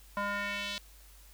square tone with band-pass filter sweep, 202.8 Hz, G#3, 41 cents flat, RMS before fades -35 dBFS, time 0.17-0.78 s, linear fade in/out 0 ms, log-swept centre 1100 to 3900 Hz, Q 2, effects added 50 Hz sine -54 dBFS peak until 1.33 s + white hiss -59 dBFS RMS until 1.33 s

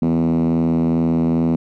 5% pulse tone with band-pass filter, 82.41 Hz, E2, in tune, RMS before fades -17 dBFS, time 0.02-1.56 s, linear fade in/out 5 ms, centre 210 Hz, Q 9.4, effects none

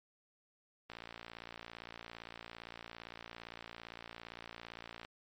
click train, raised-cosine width 0.3 ms, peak -30 dBFS, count 240, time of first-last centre 0.9-5.049 s, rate 57.6 Hz, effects MP3 48 kbps

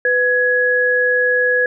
sine tone pair together, 498 / 1675 Hz, B4 / G#6, +14 / +14 cents, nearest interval octave + major sixth, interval 2100 cents, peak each -17 / -14 dBFS, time 0.05-1.66 s, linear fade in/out 2 ms, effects none

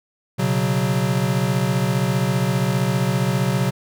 square chord, B suspended second, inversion none, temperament equal, 123.47 / 138.59 / 185 Hz, B2 / C#3 / F#3, 0 / 0 / 0 cents, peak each -23 dBFS, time 0.38-3.71 s, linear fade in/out 20 ms, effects none

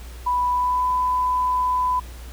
sine tone with pitch glide, 987.8 to 1001.6 Hz, B5 to B5, 0 to +24 cents, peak -18 dBFS, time 0.26-2 s, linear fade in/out 10 ms, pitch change +24 cents, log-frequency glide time 0.5-0.87 s, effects added 60 Hz sine -35 dBFS peak until 2.32 s + pink hiss -45 dBFS RMS until 2.32 s

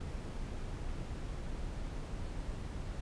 brown noise, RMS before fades -40 dBFS, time 0-3.01 s, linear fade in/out 10 ms, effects resampled to 22050 Hz

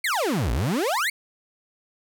35% pulse exponential two-way sweep, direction down then up, 2296 to 52.8 to 2296 Hz, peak -20 dBFS, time 0.04-1.1 s, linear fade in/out 5 ms, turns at 0.52 s, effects none

